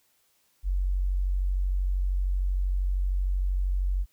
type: tone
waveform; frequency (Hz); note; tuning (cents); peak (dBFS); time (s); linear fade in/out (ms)
sine; 46.47; F#1; +8; -23; 0.63-4.06; 50
effects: white hiss -68 dBFS RMS until 4.12 s